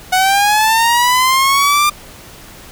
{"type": "linear sweep", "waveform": "sawtooth", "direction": "up", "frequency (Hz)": [735, 1200], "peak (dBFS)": -6, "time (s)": [0.12, 1.9], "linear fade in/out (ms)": 10, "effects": ["pink hiss -37 dBFS RMS until 2.71 s"]}